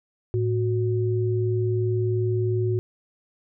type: tone pair together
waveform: sine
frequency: 110 / 367.2 Hz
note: A2 / F#4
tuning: 0 / -13 cents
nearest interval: octave + major sixth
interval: 2087 cents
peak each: -22 / -25 dBFS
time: 0.34-2.79 s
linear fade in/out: 0 ms
effects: none